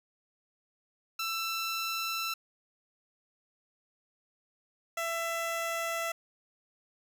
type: tone pair in turn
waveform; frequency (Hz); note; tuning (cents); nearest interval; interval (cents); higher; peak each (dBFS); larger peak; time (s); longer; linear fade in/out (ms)
15% pulse; 1335 / 667.5; E6 / E5; +22 / +22; octave; 1200; first; -25; neither; 1.19-2.34 / 4.97-6.12; neither; 5
effects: none